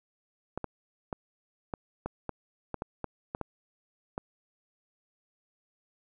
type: clicks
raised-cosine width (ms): 1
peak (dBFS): -19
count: 12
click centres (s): 0.576 / 0.643 / 1.128 / 1.738 / 2.06 / 2.293 / 2.743 / 2.821 / 3.043 / 3.349 / 3.413 / 4.179
effects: none